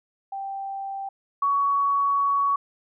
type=tone pair in turn; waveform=sine; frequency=784 / 1122.4 Hz; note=G5 / C#6; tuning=0 / +21 cents; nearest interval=tritone; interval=621 cents; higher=second; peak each=-29 / -19 dBFS; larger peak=second; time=0.32-1.09 / 1.42-2.56 s; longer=second; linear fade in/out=5 ms; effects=none